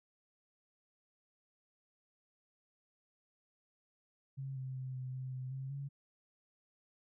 sine tone with pitch steps, 135.2 / 130.9 / 130 / 128.6 / 129.9 / 128.7 / 133.4 / 139.5 Hz, C#3 / C3 / C3 / C3 / C3 / C3 / C3 / C#3, -43 / +1 / -11 / -30 / -12 / -28 / +34 / +11 cents, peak -39 dBFS, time 4.37-5.89 s, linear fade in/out 20 ms, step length 190 ms, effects none

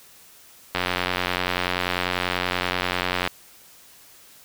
click train, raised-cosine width 0.3 ms, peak -6 dBFS, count 229, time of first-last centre 0.75-3.275 s, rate 90.3 Hz, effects white hiss -50 dBFS RMS until 4.44 s

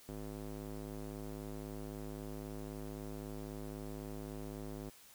square tone with band-pass filter, 51.91 Hz, G#1, in tune, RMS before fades -45 dBFS, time 0.08-4.9 s, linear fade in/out 10 ms, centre 340 Hz, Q 0.92, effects white hiss -60 dBFS RMS until 5.14 s

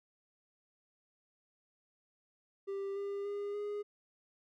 triangle tone with pitch steps, 394.2 / 400.4 / 406.7 / 413.1 Hz, G4 / G4 / G#4 / G#4, +10 / +37 / -36 / -9 cents, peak -34 dBFS, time 2.67-3.83 s, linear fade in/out 20 ms, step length 290 ms, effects none

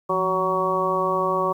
harmonic tone with a mistuned harmonic, 187.3 Hz, F#3, 21 cents sharp, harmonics 1 / 2 / 3 / 4 / 5 / 6, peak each -32 / -26 / -26 / -32 / -28 / -23 dBFS, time 0.09-1.53 s, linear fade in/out 10 ms, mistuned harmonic 1, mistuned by -140 cents, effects 9-bit

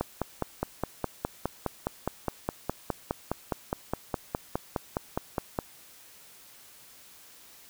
click train, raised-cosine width 1 ms, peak -13 dBFS, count 28, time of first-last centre 0.01-5.589 s, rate 4.84 Hz, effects white hiss -53 dBFS RMS until 7.69 s

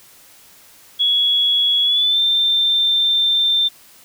sine tone with pitch glide, 3357 to 3577 Hz, G#7 to A7, +18 to +28 cents, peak -13 dBFS, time 0.99-3.69 s, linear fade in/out 20 ms, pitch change +110 cents, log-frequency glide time 1.83-2.2 s, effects white hiss -47 dBFS RMS until 4.04 s

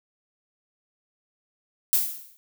violet noise with exponential decay, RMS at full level -18 dBFS, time 1.93-2.37 s, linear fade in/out 0 ms, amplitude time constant 94 ms, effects none

